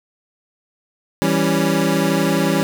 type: chord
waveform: 25% pulse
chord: C# diminished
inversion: first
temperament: equal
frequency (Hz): 164.81 / 196 / 277.2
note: E3 / G3 / C#4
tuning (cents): 0 / 0 / 0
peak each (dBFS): -16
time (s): 1.22-2.63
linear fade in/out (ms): 0
effects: none